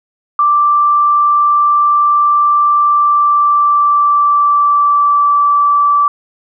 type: tone with pitch glide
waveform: sine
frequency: 1174.7 to 1160.5 Hz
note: D6 to D6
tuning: 0 to -21 cents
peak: -7 dBFS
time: 0.39-6.08 s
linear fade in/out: 2 ms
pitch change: -21 cents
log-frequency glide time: 2.82-5.33 s
effects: none